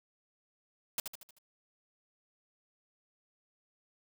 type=noise with echo; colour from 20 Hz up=white; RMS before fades=-33 dBFS; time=0.98-1 s; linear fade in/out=2 ms; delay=77 ms; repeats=5; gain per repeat=-6 dB; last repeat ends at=1.385 s; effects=none